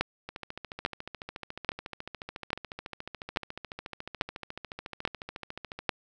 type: two click trains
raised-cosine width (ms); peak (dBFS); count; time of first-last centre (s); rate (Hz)
0.3; -22 / -9; 78 / 8; 0.29-5.79 / 0.01-5.892; 14 / 1.19
effects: none